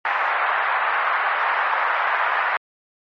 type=band-pass noise; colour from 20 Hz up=pink; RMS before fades=-21 dBFS; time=0.05-2.57 s; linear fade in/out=2 ms; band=820 to 1900 Hz; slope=24 dB/octave; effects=MP3 32 kbps